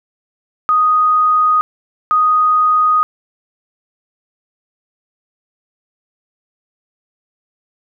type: tone pair in turn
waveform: sine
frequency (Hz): 1244.5 / 1244.5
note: D#6 / D#6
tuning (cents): 0 / 0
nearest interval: unison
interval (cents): 0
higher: neither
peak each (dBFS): -9 / -9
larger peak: neither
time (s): 0.69-1.61 / 2.11-3.03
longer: neither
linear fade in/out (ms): 0
effects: none